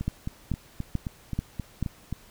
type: two click trains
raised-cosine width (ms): 5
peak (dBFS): -14 / -18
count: 5 / 9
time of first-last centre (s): 0.08-1.827 / 0.01-2.126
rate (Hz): 2.29 / 3.78
effects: pink hiss -54 dBFS RMS until 2.3 s